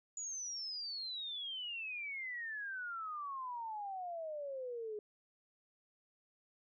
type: exponential sweep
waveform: sine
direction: down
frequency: 6950 to 414.1 Hz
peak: -40 dBFS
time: 0.17-4.99 s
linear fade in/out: 2 ms
effects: none

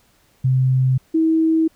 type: tone pair in turn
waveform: sine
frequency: 130 / 321.8 Hz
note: C3 / E4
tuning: -11 / -42 cents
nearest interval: octave + major third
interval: 1569 cents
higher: second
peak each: -13 dBFS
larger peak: neither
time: 0.44-0.98 / 1.14-1.68 s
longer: neither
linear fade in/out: 10 ms
effects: pink hiss -58 dBFS RMS until 1.75 s

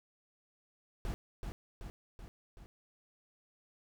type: noise with echo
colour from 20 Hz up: brown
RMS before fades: -37 dBFS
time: 1.05-1.14 s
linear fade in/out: 0 ms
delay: 380 ms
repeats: 4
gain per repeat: -4 dB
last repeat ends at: 2.66 s
effects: none

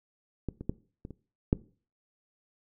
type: clicks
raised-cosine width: 3 ms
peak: -19 / -26 / -16 / -27 / -30 / -9 dBFS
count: 6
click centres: 0.487 / 0.61 / 0.695 / 1.051 / 1.107 / 1.529 s
effects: noise-tail reverb RT60 0.4 s tail -20 dB re dry

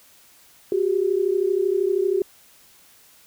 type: tone pair together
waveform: sine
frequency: 367.2 / 400 Hz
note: F#4 / G4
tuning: -13 / +35 cents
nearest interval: minor second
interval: 148 cents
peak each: -21 dBFS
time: 0.72-2.22 s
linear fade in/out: 2 ms
effects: white hiss -53 dBFS RMS until 3.26 s

